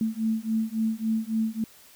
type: beating tone pair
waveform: sine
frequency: 220 / 223.6 Hz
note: A3 / A3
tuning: 0 / +28 cents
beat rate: 3.6 Hz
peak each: -27 dBFS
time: 0.01-1.64 s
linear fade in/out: 2 ms
effects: white hiss -53 dBFS RMS until 1.95 s